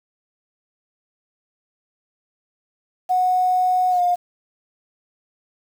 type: tone with pitch glide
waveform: sine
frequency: 734 to 711 Hz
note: F#5 to F5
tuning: -14 to +31 cents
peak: -15 dBFS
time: 3.09-4.16 s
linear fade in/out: 20 ms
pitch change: -55 cents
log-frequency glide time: 3.9-4.01 s
effects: 7-bit